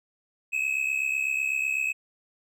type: tone pair together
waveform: triangle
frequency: 2532 / 2600 Hz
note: D#7 / E7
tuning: +30 / -24 cents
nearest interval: unison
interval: 46 cents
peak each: -26 dBFS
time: 0.52-1.93 s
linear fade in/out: 20 ms
effects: none